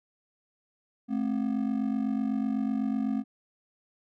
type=ring-modulated tone; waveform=triangle; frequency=240 Hz; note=B3; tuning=49 cents flat; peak=-21 dBFS; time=1.08-3.24 s; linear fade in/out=50 ms; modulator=24 Hz; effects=none